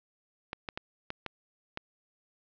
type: clicks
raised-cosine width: 0.3 ms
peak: -19 dBFS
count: 6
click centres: 0.531 / 0.688 / 0.775 / 1.104 / 1.263 / 1.774 s
effects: low-pass 5000 Hz 12 dB/octave